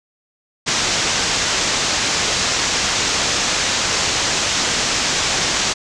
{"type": "low-pass noise", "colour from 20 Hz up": "white", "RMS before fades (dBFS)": -19, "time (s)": [0.66, 5.74], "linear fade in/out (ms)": 20, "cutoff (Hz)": 7200, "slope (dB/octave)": 48, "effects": []}